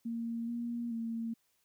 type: tone with pitch steps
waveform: sine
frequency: 231.4 / 236.5 / 228.6 Hz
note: A#3 / A#3 / A#3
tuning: -13 / +25 / -34 cents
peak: -34 dBFS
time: 0.05-1.34 s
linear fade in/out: 10 ms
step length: 430 ms
effects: white hiss -75 dBFS RMS until 1.64 s